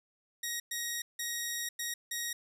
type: tone bursts at uneven times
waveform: 10% pulse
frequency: 1887 Hz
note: A#6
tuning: 21 cents sharp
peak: -25 dBFS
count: 5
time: 0.43-0.6 / 0.71-1.02 / 1.19-1.69 / 1.79-1.94 / 2.11-2.33 s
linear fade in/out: 5 ms
effects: none